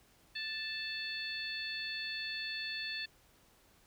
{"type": "harmonic tone", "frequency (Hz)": 880, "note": "A5", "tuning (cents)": 0, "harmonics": [2, 3, 4, 5], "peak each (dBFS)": [-42, -43, -44, -42], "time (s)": [0.35, 3.06], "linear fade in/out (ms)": 10, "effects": ["pink hiss -66 dBFS RMS until 3.86 s"]}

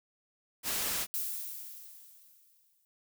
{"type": "noise", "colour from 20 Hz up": "white", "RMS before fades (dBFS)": -33, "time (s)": [0.63, 1.07], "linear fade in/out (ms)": 50}
{"type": "noise with exponential decay", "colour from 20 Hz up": "violet", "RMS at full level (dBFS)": -33, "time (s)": [1.14, 2.85], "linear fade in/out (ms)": 0, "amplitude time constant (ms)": 370}
{"effects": []}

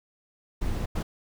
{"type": "noise bursts at uneven times", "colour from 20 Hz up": "brown", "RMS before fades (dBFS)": -28, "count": 2, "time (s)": [[0.61, 0.86], [0.95, 1.03]], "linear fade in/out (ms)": 10, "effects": []}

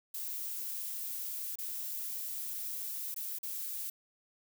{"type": "noise with dropouts", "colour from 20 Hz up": "violet", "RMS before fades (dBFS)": -39, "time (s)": [0.14, 3.9], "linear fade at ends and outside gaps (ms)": 5, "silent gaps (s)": [[1.557, 1.585], [3.144, 3.162], [3.387, 3.43]], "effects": []}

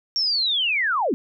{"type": "linear sweep", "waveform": "sine", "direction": "down", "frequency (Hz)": [5570, 207.7], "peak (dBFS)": -19, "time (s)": [0.16, 1.14], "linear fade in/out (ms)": 0, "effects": []}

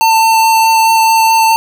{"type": "tone with vibrato", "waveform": "square", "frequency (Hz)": 896, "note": "A5", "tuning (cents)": 31, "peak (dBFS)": -7, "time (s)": [0.01, 1.56], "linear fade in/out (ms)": 0, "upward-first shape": "sine", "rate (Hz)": 4.7, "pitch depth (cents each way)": 9, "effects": []}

